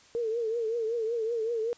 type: tone with vibrato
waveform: sine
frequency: 455.9 Hz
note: A#4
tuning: 39 cents flat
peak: -27 dBFS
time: 0.15-1.73 s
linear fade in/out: 0 ms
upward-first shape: triangle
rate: 5.3 Hz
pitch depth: 100 cents each way
effects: white hiss -57 dBFS RMS until 1.77 s + resampled to 16000 Hz